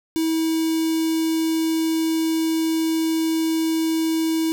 square tone with notch filter, 322.4 Hz, E4, 38 cents flat, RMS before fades -21 dBFS, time 0.16-4.52 s, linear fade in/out 0 ms, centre 1300 Hz, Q 0.57, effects none

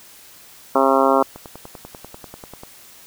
harmonic tone, 135.1 Hz, C#3, 44 cents flat, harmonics 2 / 3 / 4 / 5 / 6 / 7 / 8 / 9 / 10, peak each -21 / -21 / -19 / -21 / -23 / -22 / -21 / -25 / -25 dBFS, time 0.75-1.23 s, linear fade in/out 5 ms
click train, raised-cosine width 1 ms, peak -21 dBFS, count 14, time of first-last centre 1.36-2.635 s, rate 10.2 Hz
effects white hiss -45 dBFS RMS until 3.06 s

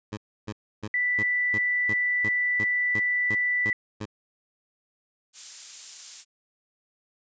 15% pulse tone bursts, 105.9 Hz, G#2, 34 cents sharp, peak -25 dBFS, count 12, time 0.12-4.056 s, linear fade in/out 10 ms, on 53 ms, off 300 ms
sine tone, 1975.5 Hz, B6, in tune, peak -22 dBFS, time 0.94-3.73 s, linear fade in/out 2 ms
violet noise, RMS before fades -32 dBFS, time 5.33-6.25 s, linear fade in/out 50 ms
effects resampled to 16000 Hz

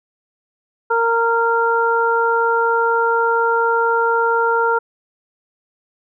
harmonic tone, 462.1 Hz, A#4, 15 cents flat, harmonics 1 / 2 / 3, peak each -18 / -18 / -18 dBFS, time 0.9-4.79 s, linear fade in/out 10 ms, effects none

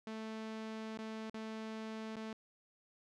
sawtooth tone with dropouts, 220 Hz, A3, in tune, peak -38 dBFS, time 0.07-2.33 s, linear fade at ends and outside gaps 2 ms, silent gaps 0.975-0.988 / 1.298-1.342 / 2.159-2.166 s, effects low-pass 5000 Hz 12 dB/octave

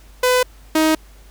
sawtooth tone pair in turn, 502 / 314.8 Hz, B4 / D#4, +28 / +20 cents, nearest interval minor sixth, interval 808 cents, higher first, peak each -9 dBFS, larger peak neither, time 0.23-0.43 / 0.75-0.95 s, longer neither, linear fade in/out 5 ms, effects added 50 Hz sine -42 dBFS peak until 1.3 s + pink hiss -51 dBFS RMS until 1.3 s

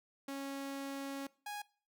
sawtooth tone pair in turn, 275.4 / 827.4 Hz, C#4 / G#5, -11 / -7 cents, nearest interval octave + perfect fifth, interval 1904 cents, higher second, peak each -36 / -37 dBFS, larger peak first, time 0.28-1.27 / 1.46-1.62 s, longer first, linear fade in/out 5 ms, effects noise-tail reverb RT60 0.4 s tail -21 dB re dry

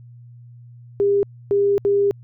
sine tone bursts at uneven times, 402.2 Hz, G4, 44 cents sharp, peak -14 dBFS, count 3, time 1-1.23 / 1.51-1.78 / 1.85-2.11 s, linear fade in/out 0 ms, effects added 120 Hz sine -40 dBFS peak until 2.23 s

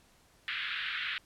pink band-pass noise, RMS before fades -36 dBFS, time 0.48-1.18 s, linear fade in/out 0 ms, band 1400 to 3700 Hz, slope 48 dB/octave, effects pink hiss -64 dBFS RMS until 1.25 s + low-pass 12000 Hz 12 dB/octave

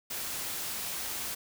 white noise, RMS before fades -36 dBFS, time 0.1-1.35 s, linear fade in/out 10 ms, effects none

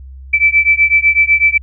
sine beating tone pair, 2316 / 2324 Hz, D7 / D7, -25 / -19 cents, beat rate 8 Hz, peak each -11 dBFS, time 0.33-1.58 s, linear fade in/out 10 ms, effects added 66 Hz sine -30 dBFS peak until 1.62 s

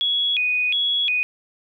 sine tone with vibrato, 2886 Hz, F#7, 44 cents flat, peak -18 dBFS, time 0.01-1.23 s, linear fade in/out 0 ms, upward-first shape square, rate 1.4 Hz, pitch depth 260 cents each way, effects 10-bit

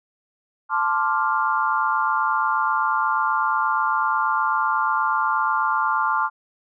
sine chord, D minor seventh, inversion second, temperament equal, 880 / 1046.5 / 1174.7 / 1396.9 Hz, A5 / C6 / D6 / F6, 0 / 0 / 0 / 0 cents, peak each -24 dBFS, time 0.69-6.3 s, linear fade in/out 50 ms, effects none

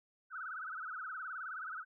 sine tone with vibrato, 1393 Hz, F6, 5 cents flat, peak -40 dBFS, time 0.3-1.85 s, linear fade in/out 50 ms, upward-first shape sine, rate 19 Hz, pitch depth 180 cents each way, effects none

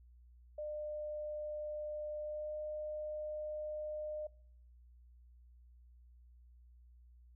sine tone with pitch glide, 602 to 607.6 Hz, D5 to D#5, +43 to -41 cents, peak -39 dBFS, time 0.58-4.27 s, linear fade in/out 5 ms, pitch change +16 cents, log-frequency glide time 2.21-2.56 s, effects noise-tail reverb RT60 0.6 s tail -24 dB re dry + added 60 Hz sine -58 dBFS peak until 7.35 s

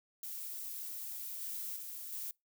violet noise with level steps, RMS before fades -43 / -41 / -45 / -41 dBFS, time 0.23-2.31 s, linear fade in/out 2 ms, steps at 1.41 / 1.76 / 2.12 s, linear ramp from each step 5 ms, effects noise-tail reverb RT60 0.2 s tail -26 dB re dry

